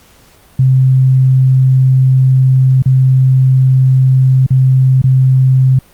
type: tone with dropouts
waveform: sine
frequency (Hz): 130.81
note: C3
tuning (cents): 0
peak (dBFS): -5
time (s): 0.59-5.79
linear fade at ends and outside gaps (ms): 5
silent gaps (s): 2.823-2.858 / 4.465-4.505 / 5.018-5.039
effects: pink hiss -45 dBFS RMS until 5.93 s + Opus 48 kbps